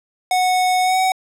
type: tone with pitch glide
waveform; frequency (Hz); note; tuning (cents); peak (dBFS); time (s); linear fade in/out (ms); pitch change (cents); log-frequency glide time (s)
square; 736 to 751.5; F#5 to F#5; -9 to +27; -15; 0.31-1.12; 2; +36; 0.83-0.97
effects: low-pass 12000 Hz 12 dB/octave